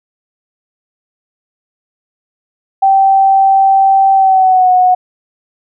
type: tone with pitch glide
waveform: sine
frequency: 777 to 733.4 Hz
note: G5 to F#5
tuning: -16 to -15 cents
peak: -5 dBFS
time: 2.82-4.95 s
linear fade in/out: 10 ms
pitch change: -99 cents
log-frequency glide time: 4.14-4.7 s
effects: none